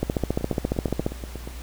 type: two click trains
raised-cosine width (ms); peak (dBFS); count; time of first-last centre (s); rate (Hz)
2; -20 / -9; 10 / 16; 0.41-1.475 / 0.03-1.064; 8.45 / 14.5
effects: added 60 Hz sine -35 dBFS peak until 1.62 s + pink hiss -44 dBFS RMS until 1.62 s